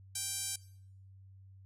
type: tone with band-pass filter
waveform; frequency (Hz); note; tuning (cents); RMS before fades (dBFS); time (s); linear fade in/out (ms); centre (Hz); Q
5% pulse; 784; G5; 0; -38; 0.15-0.56; 5; 10000; 1
effects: noise-tail reverb RT60 0.7 s tail -21 dB re dry + added 96 Hz sine -53 dBFS peak until 1.65 s